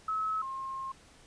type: tone pair in turn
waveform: sine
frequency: 1291 / 1067.4 Hz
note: E6 / C6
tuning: -37 / +34 cents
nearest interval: minor third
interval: 329 cents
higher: first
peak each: -29 / -35 dBFS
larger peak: first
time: 0.08-0.42 / 0.42-0.92 s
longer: second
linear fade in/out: 5 ms
effects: pink hiss -58 dBFS RMS until 1.26 s + resampled to 22050 Hz